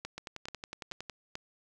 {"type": "two click trains", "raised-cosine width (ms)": 0.2, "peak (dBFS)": [-21, -23], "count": [4, 11], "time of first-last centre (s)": [[0.05, 1.354], [0.18, 1.097]], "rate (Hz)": [2.3, 10.9], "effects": []}